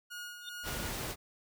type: tone with tremolo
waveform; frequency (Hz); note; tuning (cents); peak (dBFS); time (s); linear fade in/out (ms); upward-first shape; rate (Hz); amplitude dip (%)
sawtooth; 1439; F#6; -49; -37; 0.1-0.89; 20; sine; 2.5; 50
type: tone with exponential growth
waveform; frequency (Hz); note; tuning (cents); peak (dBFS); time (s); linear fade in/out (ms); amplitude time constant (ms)
sine; 3619; A7; +48; -37; 0.41-0.49; 2; 17
type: noise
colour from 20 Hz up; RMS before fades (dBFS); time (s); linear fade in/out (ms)
pink; -38; 0.63-1.16; 50
effects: none